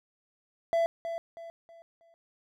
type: tone with echo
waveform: triangle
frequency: 669 Hz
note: E5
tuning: 25 cents sharp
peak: -21 dBFS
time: 0.73-0.86 s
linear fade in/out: 0 ms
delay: 320 ms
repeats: 4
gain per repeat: -9 dB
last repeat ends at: 2.14 s
effects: none